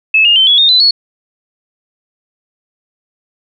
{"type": "tone with pitch steps", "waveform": "sine", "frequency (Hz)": [2600, 2835, 3092, 3372, 3677, 4010, 4373], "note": ["E7", "F7", "G7", "G#7", "A#7", "B7", "C#8"], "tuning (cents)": [-24, 25, -24, 26, -24, 26, -24], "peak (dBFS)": -5, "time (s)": [0.14, 0.91], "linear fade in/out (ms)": 5, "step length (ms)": 110, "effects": []}